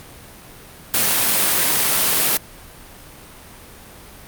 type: high-pass noise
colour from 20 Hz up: white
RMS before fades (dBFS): -17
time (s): 0.94-2.37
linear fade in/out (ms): 0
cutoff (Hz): 110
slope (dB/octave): 48
effects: pink hiss -41 dBFS RMS until 4.27 s + Opus 48 kbps